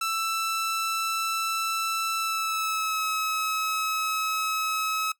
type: tone with pitch glide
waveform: sawtooth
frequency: 1327 to 1285.5 Hz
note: E6 to E6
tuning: +11 to -44 cents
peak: -22 dBFS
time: 0.01-5.12 s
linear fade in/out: 5 ms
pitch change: -55 cents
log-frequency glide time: 2.17-3.04 s
effects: noise-tail reverb RT60 0.1 s tail -19 dB re dry